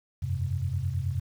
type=chord; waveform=sine; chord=F suspended second; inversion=none; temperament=equal with one note detuned; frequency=87.31 / 96.59 / 130.81 Hz; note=F2 / G2 / C3; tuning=0 / -25 / 0 cents; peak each=-31 dBFS; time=0.22-1.2 s; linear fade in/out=10 ms; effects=9-bit